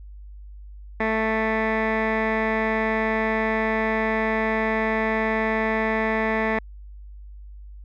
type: tone with low-pass filter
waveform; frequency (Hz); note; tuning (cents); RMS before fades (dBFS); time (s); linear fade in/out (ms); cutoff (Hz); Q
15% pulse; 220.4; A3; +3; -23; 1-6.59; 5; 1800; 4.3
effects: added 50 Hz sine -38 dBFS peak until 7.84 s